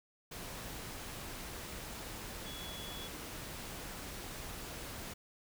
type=tone in noise; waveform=sine; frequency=3377 Hz; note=G#7; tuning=28 cents sharp; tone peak=-47 dBFS; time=2.46-3.08 s; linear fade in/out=10 ms; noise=pink; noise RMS=-45 dBFS; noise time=0.31-5.14 s; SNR=-5 dB; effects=none